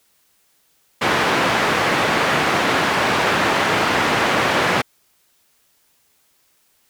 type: band-pass noise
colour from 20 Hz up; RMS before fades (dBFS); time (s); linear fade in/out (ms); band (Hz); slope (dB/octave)
white; -18; 1.01-4.82; 10; 130 to 1800; 12
effects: white hiss -61 dBFS RMS until 6.89 s